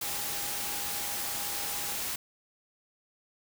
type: tone in noise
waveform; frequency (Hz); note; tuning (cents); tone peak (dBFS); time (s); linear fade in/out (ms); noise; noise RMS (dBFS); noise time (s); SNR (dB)
sine; 814; G#5; -35; -45; 0.03-1.96; 5; white; -34; 0.01-2.16; -14
effects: none